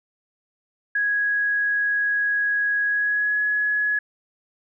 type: tone with pitch glide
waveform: sine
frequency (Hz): 1661.2 to 1687.3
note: G#6 to G#6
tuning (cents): 0 to +27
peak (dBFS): -19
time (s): 0.95-3.99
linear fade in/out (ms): 5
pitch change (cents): +27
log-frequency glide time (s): 2.86-3.41
effects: none